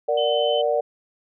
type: chord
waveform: sine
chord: Bb augmented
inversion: none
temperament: equal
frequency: 466.2 / 587.3 / 740 Hz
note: Bb4 / D5 / F#5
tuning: 0 / 0 / 0 cents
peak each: -23 / -21 / -26 dBFS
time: 0.08-0.81 s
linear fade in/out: 10 ms
type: tone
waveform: sine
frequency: 3052 Hz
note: G7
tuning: 47 cents flat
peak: -26 dBFS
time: 0.17-0.62 s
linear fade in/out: 10 ms
effects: none